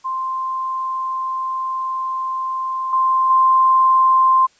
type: tone with level steps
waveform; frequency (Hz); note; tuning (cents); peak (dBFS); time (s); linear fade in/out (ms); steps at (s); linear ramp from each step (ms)
sine; 1046.5; C6; 0; -20 / -13 / -10; 0.04-4.47; 20; 2.93 / 3.3; 2
effects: white hiss -55 dBFS RMS until 4.59 s + resampled to 16000 Hz